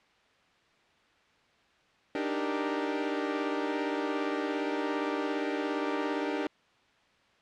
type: chord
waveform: sawtooth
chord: Eb major seventh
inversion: third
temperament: equal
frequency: 293.7 / 311.1 / 392 / 466.2 Hz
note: D4 / Eb4 / G4 / Bb4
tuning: 0 / 0 / 0 / 0 cents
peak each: -29 / -33 / -31 / -33 dBFS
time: 2.15-6.47 s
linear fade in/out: 2 ms
effects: white hiss -64 dBFS RMS until 7.41 s + low-pass 3000 Hz 12 dB/octave